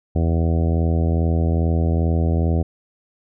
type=harmonic tone; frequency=82.41 Hz; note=E2; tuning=in tune; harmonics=1 / 2 / 3 / 4 / 5 / 6 / 7 / 8 / 9; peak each=-17 / -23 / -27 / -29 / -31 / -33 / -34 / -35 / -36 dBFS; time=0.15-2.63 s; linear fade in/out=10 ms; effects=none